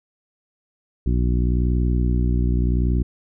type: harmonic tone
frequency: 60.8 Hz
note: B1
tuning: 26 cents flat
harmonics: 1 / 2 / 3 / 4 / 5 / 6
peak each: -18 / -24 / -27 / -29 / -31 / -34 dBFS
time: 1.06-3.03 s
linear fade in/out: 5 ms
effects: none